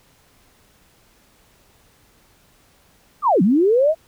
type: linear two-way sweep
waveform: sine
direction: down then up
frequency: 1268 to 168.9 to 662 Hz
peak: -12 dBFS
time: 3.22-3.95 s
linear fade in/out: 50 ms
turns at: 3.42 s
effects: pink hiss -56 dBFS RMS until 4.07 s